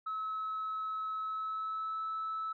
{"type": "tone with pitch glide", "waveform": "sine", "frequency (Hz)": [1292, 1307], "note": ["E6", "E6"], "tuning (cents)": [-35, -15], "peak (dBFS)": -33, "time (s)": [0.06, 2.53], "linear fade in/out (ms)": 10, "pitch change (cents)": 20, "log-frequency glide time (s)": [1.2, 2.02], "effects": ["tanh soft clip ceiling -31 dBFS"]}